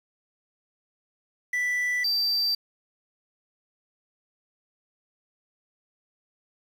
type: tone pair in turn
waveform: triangle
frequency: 1975.5 / 4673 Hz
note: B6 / D8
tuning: 0 / -9 cents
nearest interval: octave + minor third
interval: 1491 cents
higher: second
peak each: -22 / -21 dBFS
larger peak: second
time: 1.53-2.04 / 2.04-2.55 s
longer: neither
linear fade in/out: 5 ms
effects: 8-bit